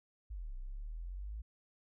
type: exponential two-way sweep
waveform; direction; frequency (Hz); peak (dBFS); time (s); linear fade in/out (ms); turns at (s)
sine; down then up; 56.2 to 30.33 to 56.2; -40; 0.3-1.42; 10; 0.55
effects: none